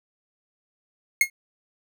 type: tone with exponential decay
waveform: 45% pulse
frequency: 2154 Hz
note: C7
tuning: 50 cents sharp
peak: -11 dBFS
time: 1.21-1.3 s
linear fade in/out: 2 ms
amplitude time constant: 18 ms
effects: none